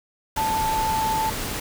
sine tone in noise, 880 Hz, A5, in tune, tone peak -21 dBFS, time 0.37-1.3 s, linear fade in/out 5 ms, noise pink, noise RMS -29 dBFS, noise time 0.36-1.6 s, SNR +5 dB, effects none

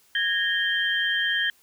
sine tone cluster, 1654 / 1838 / 3155 Hz, G#6 / A#6 / G7, -8 / -25 / +10 cents, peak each -26 dBFS, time 0.15-1.5 s, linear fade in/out 2 ms, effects white hiss -60 dBFS RMS until 1.62 s

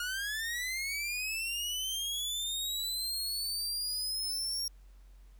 sawtooth linear sweep, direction up, 1423 to 5588 Hz, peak -30 dBFS, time 0-4.68 s, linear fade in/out 2 ms, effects added 46 Hz sine -52 dBFS peak until 5.39 s + pink hiss -70 dBFS RMS until 5.39 s

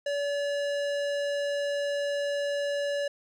sine tone with hard clipping, 572 Hz, D5, 46 cents flat, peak -29 dBFS, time 0.06-3.08 s, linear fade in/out 5 ms, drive 17 dB, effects none

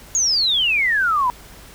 sine exponential sweep, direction down, 6810 to 955 Hz, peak -15 dBFS, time 0.15-1.3 s, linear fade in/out 0 ms, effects added 50 Hz sine -46 dBFS peak until 1.74 s + pink hiss -43 dBFS RMS until 1.74 s

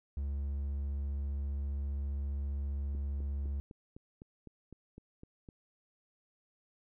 triangle tone with vibrato, 70.1 Hz, C#2, 20 cents sharp, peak -31 dBFS, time 0.17-3.6 s, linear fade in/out 0 ms, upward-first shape triangle, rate 15 Hz, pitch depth 10 cents each way
click train, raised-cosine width 3 ms, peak -36 dBFS, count 11, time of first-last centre 2.95-5.488 s, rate 3.94 Hz
effects none

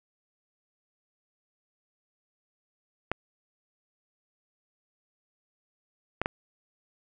clicks, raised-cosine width 0.5 ms, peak -12 dBFS, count 3, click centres 3.116 / 6.216 / 6.259 s, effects none

